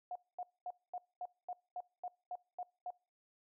sine tone bursts, 720 Hz, F#5, 47 cents flat, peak -39 dBFS, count 11, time 0.11-2.905 s, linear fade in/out 2 ms, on 45 ms, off 230 ms, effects noise-tail reverb RT60 0.4 s tail -26 dB re dry

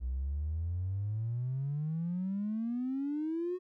triangle exponential sweep, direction up, 60.3 to 370 Hz, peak -28 dBFS, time 0-3.59 s, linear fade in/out 50 ms, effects tanh soft clip ceiling -29 dBFS

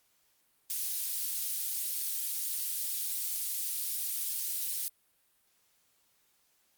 white high-pass noise, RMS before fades -34 dBFS, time 0.7-4.88 s, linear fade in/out 0 ms, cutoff 4700 Hz, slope 12 dB/octave, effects white hiss -71 dBFS RMS until 6.77 s + Opus 48 kbps

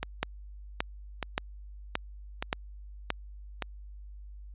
two click trains, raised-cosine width 0.3 ms, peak -15 / -11 dBFS, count 4 / 6, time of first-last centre 0.03-3.623 / 0.23-3.104 s, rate 0.835 / 1.74 Hz, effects added 50 Hz sine -43 dBFS peak until 4.54 s + resampled to 8000 Hz

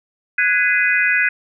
sine chord, G# minor seventh, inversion third, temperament equal with one note detuned, 1480 / 1661.2 / 2026 / 2489 Hz, F#6 / G#6 / B6 / D#7, 0 / 0 / +44 / 0 cents, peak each -19 dBFS, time 0.38-1.29 s, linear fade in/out 5 ms, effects none

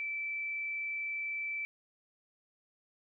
sine tone with frequency modulation, 2322 Hz, D7, 20 cents flat, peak -34 dBFS, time 0-1.65 s, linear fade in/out 0 ms, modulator 31.4 Hz, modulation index 0.37, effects none

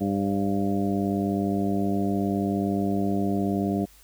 harmonic tone with a mistuned harmonic, 99.2 Hz, G2, 21 cents sharp, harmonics 1 / 2 / 3 / 4 / 5 / 6 / 7, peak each -33 / -25 / -28 / -32 / -40 / -38 / -33 dBFS, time 0-3.86 s, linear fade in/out 20 ms, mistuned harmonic 5, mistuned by +67 cents, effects added 50 Hz sine -55 dBFS peak until 4.03 s + white hiss -55 dBFS RMS until 4.03 s

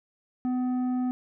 sine tone with tanh clipping, 251.7 Hz, B3, 33 cents sharp, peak -26 dBFS, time 0.45-1.11 s, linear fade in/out 0 ms, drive 8 dB, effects none

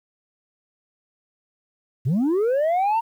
sine linear sweep, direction up, 109.7 to 932.3 Hz, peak -15 dBFS, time 2.05-3.01 s, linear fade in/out 20 ms, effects tanh soft clip ceiling -17 dBFS + 9-bit

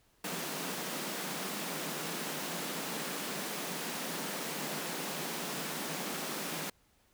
pink high-pass noise, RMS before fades -38 dBFS, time 0.24-6.7 s, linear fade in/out 5 ms, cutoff 150 Hz, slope 96 dB/octave, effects pink hiss -69 dBFS RMS until 7.13 s

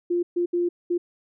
sine tone bursts at uneven times, 349.2 Hz, F4, in tune, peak -20 dBFS, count 4, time 0.1-0.23 / 0.36-0.46 / 0.53-0.69 / 0.9-0.98 s, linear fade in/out 10 ms, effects none

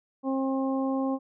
harmonic tone, 267.1 Hz, C4, 36 cents sharp, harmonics 1 / 2 / 3 / 4, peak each -26 / -32 / -36 / -38 dBFS, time 0.23-1.19 s, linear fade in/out 50 ms, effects none

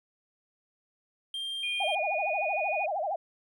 triangle tone, 3185 Hz, G7, 27 cents sharp, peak -31 dBFS, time 1.34-1.95 s, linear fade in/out 2 ms
sine tone with pitch glide, 2448 to 2464 Hz, D#7 to D#7, -29 to -17 cents, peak -31 dBFS, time 1.63-2.86 s, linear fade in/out 5 ms, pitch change +12 cents, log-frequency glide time 2.09-2.25 s
sine tone with vibrato, 702 Hz, F5, 9 cents sharp, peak -28 dBFS, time 1.8-3.16 s, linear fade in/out 5 ms, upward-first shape sine, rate 13 Hz, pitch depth 260 cents each way
effects none

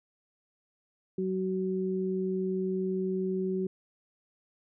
sine tone pair together, 187.55 / 375.1 Hz, F#3 / F#4, +24 / +24 cents, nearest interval octave, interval 1200 cents, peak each -31 / -30 dBFS, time 1.18-3.67 s, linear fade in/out 5 ms, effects none

